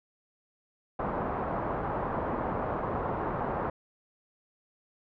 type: low-pass noise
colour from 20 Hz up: white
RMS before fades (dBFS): -32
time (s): 0.99-3.7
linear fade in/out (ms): 5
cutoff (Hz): 1100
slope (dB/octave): 24
effects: none